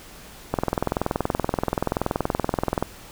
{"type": "click train", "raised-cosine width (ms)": 1, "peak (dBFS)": -7, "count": 49, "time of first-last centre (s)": [0.54, 2.826], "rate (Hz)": 21, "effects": ["pink hiss -44 dBFS RMS until 3.11 s"]}